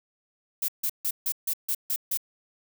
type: noise bursts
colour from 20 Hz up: violet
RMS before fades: -27 dBFS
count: 8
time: 0.62-2.174 s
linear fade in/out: 5 ms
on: 63 ms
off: 150 ms
effects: none